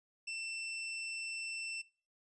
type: tone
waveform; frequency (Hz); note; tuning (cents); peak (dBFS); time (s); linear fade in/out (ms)
sawtooth; 2680; E7; +28; -35; 0.27-1.82; 10
effects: noise-tail reverb RT60 0.4 s tail -23 dB re dry + resampled to 22050 Hz